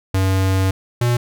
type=tone pair in turn; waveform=square; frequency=95.2 / 120.65 Hz; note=F#2 / B2; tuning=+50 / -40 cents; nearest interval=major third; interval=410 cents; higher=second; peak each=-15 dBFS; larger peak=neither; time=0.14-0.71 / 1.01-1.17 s; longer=first; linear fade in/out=5 ms; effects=none